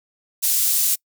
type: high-pass noise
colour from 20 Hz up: pink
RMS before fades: -19 dBFS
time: 0.42-0.96 s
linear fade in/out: 20 ms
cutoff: 8100 Hz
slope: 12 dB/octave
effects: noise-tail reverb RT60 0.1 s tail -26 dB re dry